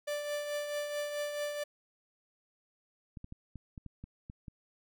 45% pulse tone with tremolo, 587.3 Hz, D5, in tune, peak -32 dBFS, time 0.07-1.64 s, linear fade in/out 10 ms, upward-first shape triangle, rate 4.6 Hz, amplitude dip 50%
clicks, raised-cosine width 5 ms, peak -32 dBFS, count 9, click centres 3.172 / 3.244 / 3.324 / 3.557 / 3.778 / 3.863 / 4.04 / 4.299 / 4.482 s
effects none

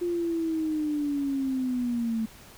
sine linear sweep, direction down, 352 to 220 Hz, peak -25 dBFS, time 0.01-2.26 s, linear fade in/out 10 ms, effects pink hiss -50 dBFS RMS until 2.57 s

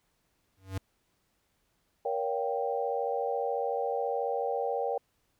square tone with exponential growth, 95.5 Hz, G2, 45 cents flat, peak -29 dBFS, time 0.57-0.78 s, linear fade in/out 5 ms, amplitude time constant 44 ms
sine chord, G half-diminished seventh, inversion first, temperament just, 470.4 / 564.5 / 705.6 / 784 Hz, Bb4 / Db5 / F5 / G5, +16 / +31 / +18 / 0 cents, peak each -32 / -34 / -38 / -33 dBFS, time 2.05-4.98 s, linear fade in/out 5 ms
effects pink hiss -74 dBFS RMS until 5.39 s

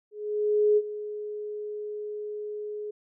sine tone with ADSR envelope, 420 Hz, G#4, 19 cents sharp, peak -17 dBFS, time 0.11-2.91 s, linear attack 660 ms, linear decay 46 ms, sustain -15 dB, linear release 8 ms, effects none

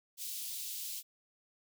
white high-pass noise, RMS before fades -41 dBFS, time 0.17-1.03 s, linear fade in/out 50 ms, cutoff 3100 Hz, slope 24 dB/octave, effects none

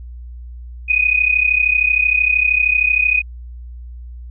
sine tone pair together, 2473 / 2506 Hz, D#7 / D#7, -11 / +12 cents, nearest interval unison, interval 23 cents, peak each -15 dBFS, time 0.88-3.22 s, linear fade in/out 20 ms, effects added 60 Hz sine -30 dBFS peak until 4.3 s

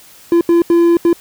triangle tone bursts at uneven times, 340.5 Hz, F4, 44 cents flat, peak -5 dBFS, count 4, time 0.32-0.41 / 0.49-0.62 / 0.7-0.97 / 1.05-1.13 s, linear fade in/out 2 ms, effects white hiss -42 dBFS RMS until 1.2 s

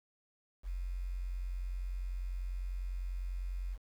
sine tone with quantisation, 45.06 Hz, F#1, 45 cents flat, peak -35 dBFS, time 0.63-3.78 s, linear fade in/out 50 ms, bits 10, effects none

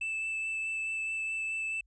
triangle tone with vibrato, 2637 Hz, E7, in tune, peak -30 dBFS, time 0.01-1.81 s, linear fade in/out 5 ms, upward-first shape sine, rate 4.7 Hz, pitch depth 8 cents each way, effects added 50 Hz sine -63 dBFS peak until 1.86 s + resampled to 22050 Hz

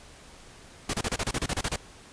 pink noise bursts, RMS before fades -28 dBFS, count 12, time 0.89-1.761 s, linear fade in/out 5 ms, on 46 ms, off 29 ms, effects pink hiss -50 dBFS RMS until 2.12 s + resampled to 22050 Hz

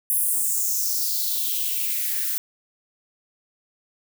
violet noise with high-pass filter sweep, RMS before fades -24 dBFS, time 0.1-2.38 s, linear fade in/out 0 ms, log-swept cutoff 11000 to 1500 Hz, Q 3.6, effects none

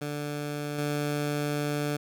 15% pulse tone with level steps, 146.83 Hz, D3, in tune, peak -25 / -21 dBFS, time 0.01-1.97 s, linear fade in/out 10 ms, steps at 0.78 s, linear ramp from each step 5 ms, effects none

